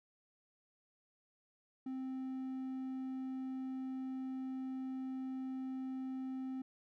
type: tone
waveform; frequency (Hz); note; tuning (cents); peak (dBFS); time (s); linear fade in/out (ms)
triangle; 261.6; C4; 0; -37; 1.86-6.62; 5
effects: none